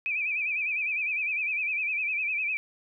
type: tone with vibrato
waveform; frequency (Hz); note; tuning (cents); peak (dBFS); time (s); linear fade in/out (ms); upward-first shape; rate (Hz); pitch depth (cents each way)
sine; 2445; D#7; -31; -26; 0.06-2.57; 0; sine; 9.9; 98
effects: none